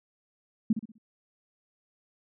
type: tone with echo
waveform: sine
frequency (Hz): 220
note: A3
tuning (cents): 0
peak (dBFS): -19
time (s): 0.7-0.73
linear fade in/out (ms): 5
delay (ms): 63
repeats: 4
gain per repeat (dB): -9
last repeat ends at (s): 0.982
effects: none